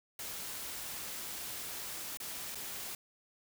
white noise with dropouts, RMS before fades -42 dBFS, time 0.19-2.95 s, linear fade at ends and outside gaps 2 ms, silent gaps 2.172-2.201 / 2.548-2.554 s, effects none

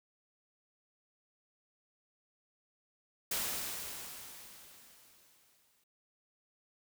white noise with exponential decay, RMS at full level -34 dBFS, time 3.31-5.84 s, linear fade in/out 5 ms, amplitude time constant 550 ms, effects none

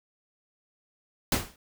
pink noise with exponential decay, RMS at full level -21 dBFS, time 1.32-1.56 s, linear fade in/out 2 ms, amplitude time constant 51 ms, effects none

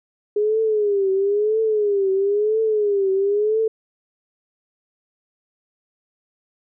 sine tone with vibrato, 412.2 Hz, G#4, 13 cents flat, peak -16 dBFS, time 0.36-3.68 s, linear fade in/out 5 ms, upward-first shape triangle, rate 1 Hz, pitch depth 140 cents each way, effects none

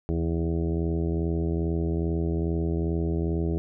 harmonic tone with a mistuned harmonic, 82.41 Hz, E2, in tune, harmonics 1 / 2 / 3 / 4 / 5 / 6 / 7 / 8 / 9, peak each -27 / -29 / -36 / -31 / -33 / -47 / -44 / -45 / -49 dBFS, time 0.09-3.58 s, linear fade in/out 0 ms, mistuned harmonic 1, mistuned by -90 cents, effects none

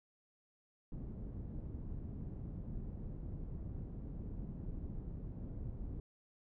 pink low-pass noise, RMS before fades -44 dBFS, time 0.92-6 s, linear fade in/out 2 ms, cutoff 220 Hz, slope 12 dB/octave, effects none

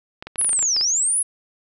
clicks, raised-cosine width 0.3 ms, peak -17 dBFS, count 11, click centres 0.225 / 0.27 / 0.358 / 0.413 / 0.446 / 0.493 / 0.531 / 0.592 / 0.627 / 0.765 / 0.811 s
sine linear two-way sweep, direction down then up, 11000 to 4717 to 10730 Hz, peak -17 dBFS, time 0.38-1.23 s, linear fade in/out 10 ms, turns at 0.79 s
effects none

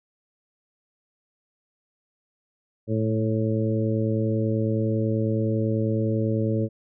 harmonic tone with a mistuned harmonic, 110 Hz, A2, in tune, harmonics 1 / 2 / 3 / 4 / 5, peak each -24 / -27 / -29 / -30 / -31 dBFS, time 2.87-6.69 s, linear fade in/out 50 ms, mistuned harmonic 1, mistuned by +27 cents, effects none

